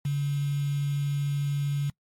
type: tone with quantisation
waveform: sine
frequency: 142.3 Hz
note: C#3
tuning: 46 cents sharp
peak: -24 dBFS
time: 0.05-1.9 s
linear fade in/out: 5 ms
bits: 7
effects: noise-tail reverb RT60 0.1 s tail -24 dB re dry + MP3 64 kbps